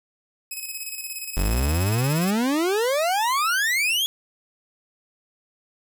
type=tone with tremolo; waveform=5% pulse; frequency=2554 Hz; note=D#7; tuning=45 cents sharp; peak=-20 dBFS; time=0.51-2.31 s; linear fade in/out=5 ms; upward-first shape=square; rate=17 Hz; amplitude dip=50%
type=exponential sweep; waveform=40% pulse; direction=up; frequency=44.64 to 3405 Hz; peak=-19 dBFS; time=1.37-4.06 s; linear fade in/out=0 ms
effects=none